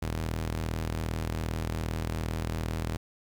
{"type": "ring-modulated tone", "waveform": "sawtooth", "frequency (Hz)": 80.1, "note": "E2", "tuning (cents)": -49, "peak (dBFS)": -23, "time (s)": [0.02, 2.97], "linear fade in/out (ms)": 5, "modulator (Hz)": 21.3, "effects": ["9-bit"]}